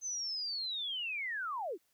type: linear sweep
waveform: sine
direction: down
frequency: 6272 to 285.1 Hz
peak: -35 dBFS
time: 0.01-1.78 s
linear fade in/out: 50 ms
effects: white hiss -75 dBFS RMS until 1.93 s